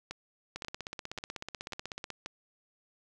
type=two click trains; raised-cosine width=0.2 ms; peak=-21 / -21 dBFS; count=26 / 5; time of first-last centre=0.56-2.103 / 0.11-2.261 s; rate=16.2 / 1.86 Hz; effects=none